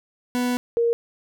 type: tone pair in turn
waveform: 40% pulse / sine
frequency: 246.9 / 467.4 Hz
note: B3 / A#4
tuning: 0 / +5 cents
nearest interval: major seventh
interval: 1105 cents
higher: second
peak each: -20 / -17 dBFS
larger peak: second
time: 0.35-0.57 / 0.77-0.93 s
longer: first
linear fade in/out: 0 ms
effects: none